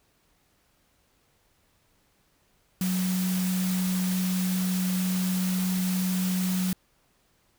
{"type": "tone in noise", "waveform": "sine", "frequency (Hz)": 184.6, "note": "F#3", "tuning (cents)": -4, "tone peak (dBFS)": -24, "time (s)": [2.81, 6.73], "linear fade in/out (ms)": 2, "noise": "white", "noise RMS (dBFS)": -35, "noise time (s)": [2.81, 6.73], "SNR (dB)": 8, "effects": ["pink hiss -67 dBFS RMS until 7.58 s"]}